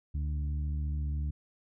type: harmonic tone with a mistuned harmonic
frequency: 74.1 Hz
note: D2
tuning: 16 cents sharp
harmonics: 1 / 2 / 3 / 4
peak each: -30 / -39 / -49 / -52 dBFS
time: 0.14-1.31 s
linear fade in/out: 10 ms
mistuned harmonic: 1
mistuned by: -37 cents
effects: none